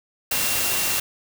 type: tone in noise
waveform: sine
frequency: 2750 Hz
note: F7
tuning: 27 cents flat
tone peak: -31 dBFS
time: 0.31-1 s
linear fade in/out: 5 ms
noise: white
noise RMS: -23 dBFS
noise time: 0.31-1 s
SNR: -11 dB
effects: none